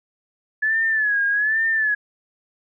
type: tone with vibrato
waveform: sine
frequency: 1713 Hz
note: A6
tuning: 47 cents flat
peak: -17 dBFS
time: 0.62-1.95 s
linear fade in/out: 10 ms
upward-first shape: sine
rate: 1.2 Hz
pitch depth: 92 cents each way
effects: none